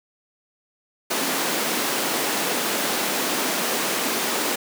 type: high-pass noise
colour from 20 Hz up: pink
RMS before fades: -24 dBFS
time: 1.1-4.56 s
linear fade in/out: 10 ms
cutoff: 230 Hz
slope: 24 dB/octave
effects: none